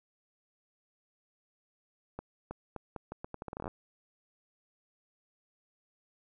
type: accelerating click train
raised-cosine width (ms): 1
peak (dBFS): -25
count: 17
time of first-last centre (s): 2.19-3.679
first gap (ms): 320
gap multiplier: 0.79
effects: none